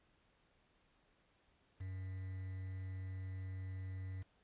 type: tone with quantisation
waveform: triangle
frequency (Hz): 94.2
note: F#2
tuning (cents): +32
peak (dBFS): -40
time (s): 1.8-4.23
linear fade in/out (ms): 10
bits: 10
effects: pink hiss -74 dBFS RMS until 4.43 s + resampled to 8000 Hz